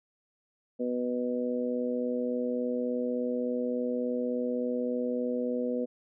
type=harmonic tone; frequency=123.47 Hz; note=B2; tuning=in tune; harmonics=2 / 3 / 4 / 5; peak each=-31 / -39 / -31 / -40 dBFS; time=0.79-5.86 s; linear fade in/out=20 ms; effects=none

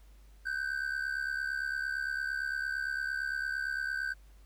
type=ring-modulated tone; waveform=triangle; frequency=1544 Hz; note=G6; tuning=27 cents flat; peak=-27 dBFS; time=0.45-4.14 s; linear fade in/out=20 ms; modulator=34.4 Hz; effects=added 50 Hz sine -53 dBFS peak until 4.45 s + pink hiss -67 dBFS RMS until 4.45 s

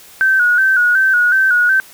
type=tone with vibrato; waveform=sine; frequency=1500 Hz; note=F#6; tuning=23 cents sharp; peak=-9 dBFS; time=0.21-1.8 s; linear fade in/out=0 ms; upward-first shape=square; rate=2.7 Hz; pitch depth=56 cents each way; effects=white hiss -41 dBFS RMS until 1.93 s

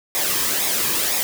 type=noise with flanger; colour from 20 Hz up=white; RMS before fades=-21 dBFS; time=0.15-1.23 s; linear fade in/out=0 ms; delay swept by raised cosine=0.67 to 1.45 ms; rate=2 Hz; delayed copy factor=-0.55; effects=none

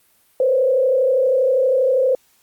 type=tone with frequency modulation; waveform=sine; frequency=521 Hz; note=C5; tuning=7 cents flat; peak=-13 dBFS; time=0.4-2.15 s; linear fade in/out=2 ms; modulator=32.5 Hz; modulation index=0.91; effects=white hiss -58 dBFS RMS until 2.42 s + Opus 32 kbps

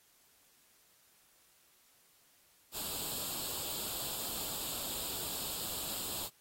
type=noise with comb filter; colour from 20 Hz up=white; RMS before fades=-39 dBFS; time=2.72-6.3 s; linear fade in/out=50 ms; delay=0.25 ms; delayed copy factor=+0.7; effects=white hiss -67 dBFS RMS until 6.4 s + AAC 48 kbps

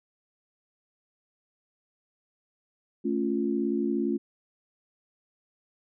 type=chord; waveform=sine; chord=A augmented; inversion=none; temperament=equal; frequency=220 / 277.2 / 349.2 Hz; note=A3 / C#4 / E#4; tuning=0 / 0 / 0 cents; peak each=-29 dBFS; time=3.04-4.18 s; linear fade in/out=20 ms; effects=none

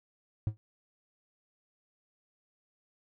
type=tone with exponential decay; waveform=triangle; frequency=107.1 Hz; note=A2; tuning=46 cents flat; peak=-21 dBFS; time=0.47-0.57 s; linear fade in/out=0 ms; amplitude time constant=20 ms; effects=none

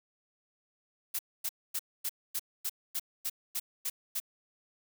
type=noise bursts; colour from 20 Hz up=blue; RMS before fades=-33 dBFS; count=11; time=1.14-4.201 s; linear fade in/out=10 ms; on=51 ms; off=250 ms; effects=none

